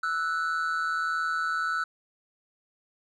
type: tone pair together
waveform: triangle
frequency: 1318.5 / 1480 Hz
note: E6 / F#6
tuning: 0 / 0 cents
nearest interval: major second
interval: 200 cents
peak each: -27 dBFS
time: 0.03-1.84 s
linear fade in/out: 5 ms
effects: resampled to 22050 Hz